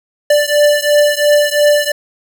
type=beating tone pair; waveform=square; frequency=587.3 / 590.2 Hz; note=D5 / D5; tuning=0 / +8 cents; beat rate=2.9 Hz; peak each=-12 / -13 dBFS; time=0.3-1.92 s; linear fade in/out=5 ms; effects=none